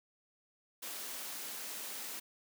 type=high-pass noise; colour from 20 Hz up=white; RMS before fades=-43 dBFS; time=0.82-2.2 s; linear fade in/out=10 ms; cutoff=200 Hz; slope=24 dB/octave; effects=none